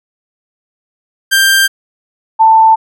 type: tone pair in turn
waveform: sawtooth / sine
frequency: 1582 / 887.9 Hz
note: G6 / A5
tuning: +15 / +15 cents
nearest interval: minor seventh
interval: 1000 cents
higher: first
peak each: -3 dBFS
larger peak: neither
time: 1.31-1.68 / 2.39-2.76 s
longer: neither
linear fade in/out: 20 ms
effects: none

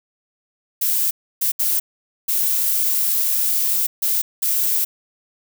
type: noise bursts at uneven times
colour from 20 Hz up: violet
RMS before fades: -19 dBFS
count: 6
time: 0.81-1.11 / 1.41-1.52 / 1.59-1.8 / 2.28-3.87 / 4.02-4.22 / 4.42-4.85 s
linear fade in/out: 10 ms
effects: none

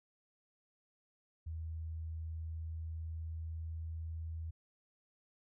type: tone with pitch glide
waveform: sine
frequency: 80.6 to 81.16 Hz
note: E2 to E2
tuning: -38 to -26 cents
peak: -39 dBFS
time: 1.46-4.51 s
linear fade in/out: 10 ms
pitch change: +12 cents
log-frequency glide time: 2.22-4.2 s
effects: none

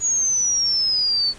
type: exponential sweep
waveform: sine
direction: down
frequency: 6800 to 4432 Hz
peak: -17 dBFS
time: 0-1.34 s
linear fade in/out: 50 ms
effects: pink hiss -44 dBFS RMS until 1.38 s + resampled to 22050 Hz

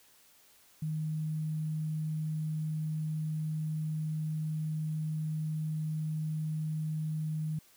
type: tone with sample-and-hold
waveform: sine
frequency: 155.56 Hz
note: D#3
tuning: in tune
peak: -31 dBFS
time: 0.82-7.59 s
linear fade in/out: 5 ms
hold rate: 11025 Hz
effects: white hiss -62 dBFS RMS until 7.76 s

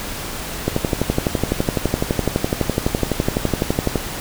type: click train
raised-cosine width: 2 ms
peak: -3 dBFS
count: 40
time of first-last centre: 0.68-3.957 s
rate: 11.9 Hz
effects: pink hiss -28 dBFS RMS until 4.2 s

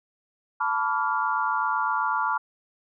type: chord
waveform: sine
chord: B half-diminished seventh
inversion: third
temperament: equal with one note detuned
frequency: 880 / 987.8 / 1150.5 / 1396.9 Hz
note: A5 / B5 / D6 / F6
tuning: 0 / 0 / -36 / 0 cents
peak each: -28 dBFS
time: 0.6-2.38 s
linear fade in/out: 10 ms
effects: none

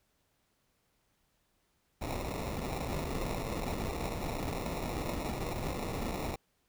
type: noise with sample-and-hold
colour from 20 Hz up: pink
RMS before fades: -36 dBFS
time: 2.01-6.36 s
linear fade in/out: 10 ms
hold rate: 1575 Hz
effects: pink hiss -75 dBFS RMS until 6.68 s

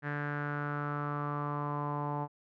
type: tone with low-pass filter sweep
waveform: sawtooth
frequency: 146 Hz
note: D3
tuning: 10 cents flat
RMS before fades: -35 dBFS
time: 0.02-2.28 s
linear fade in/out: 50 ms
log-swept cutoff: 1700 to 910 Hz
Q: 5.6
effects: none

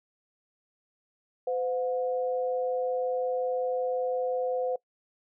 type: tone pair together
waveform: sine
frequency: 508.9 / 719 Hz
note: C5 / F#5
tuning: -48 / -50 cents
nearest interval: tritone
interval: 598 cents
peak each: -27 / -34 dBFS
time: 1.47-4.76 s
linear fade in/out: 5 ms
effects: noise-tail reverb RT60 0.1 s tail -22 dB re dry

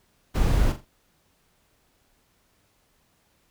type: noise with echo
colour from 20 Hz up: brown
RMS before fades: -21 dBFS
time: 0.34-0.73 s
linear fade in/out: 20 ms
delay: 42 ms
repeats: 3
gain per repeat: -10 dB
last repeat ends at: 0.856 s
effects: pink hiss -66 dBFS RMS until 3.5 s

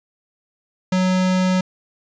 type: tone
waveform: square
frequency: 185 Hz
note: F#3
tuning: in tune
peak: -16 dBFS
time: 0.92-1.61 s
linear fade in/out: 5 ms
effects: resampled to 16000 Hz + 9-bit

